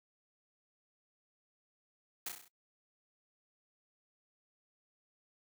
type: noise with echo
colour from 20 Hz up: white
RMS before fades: -39 dBFS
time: 2.26-2.29 s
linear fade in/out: 5 ms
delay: 32 ms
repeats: 6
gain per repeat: -4 dB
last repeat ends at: 2.482 s
effects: noise-tail reverb RT60 0.1 s tail -19 dB re dry + high-pass 150 Hz 12 dB/octave